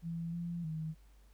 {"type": "tone with pitch steps", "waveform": "sine", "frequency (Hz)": [167.2, 171.3, 158.1], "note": ["E3", "F3", "D#3"], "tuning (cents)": [25, -33, 28], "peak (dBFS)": -36, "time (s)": [0.02, 0.95], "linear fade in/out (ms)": 50, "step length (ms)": 310, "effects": ["added 50 Hz sine -58 dBFS peak until 1.33 s", "pink hiss -71 dBFS RMS until 1.33 s"]}